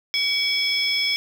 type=tone cluster; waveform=sine; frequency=2271 / 3357 / 5260 Hz; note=C#7 / G#7 / E8; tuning=+41 / +18 / -5 cents; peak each=-23 dBFS; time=0.14-1.16 s; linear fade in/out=0 ms; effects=tanh soft clip ceiling -13 dBFS + 7-bit